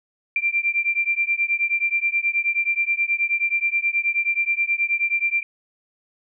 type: beating tone pair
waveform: sine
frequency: 2360 / 2369.4 Hz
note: D7 / D7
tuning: +8 / +15 cents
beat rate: 9.4 Hz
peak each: -22 dBFS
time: 0.36-5.43 s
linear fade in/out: 2 ms
effects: none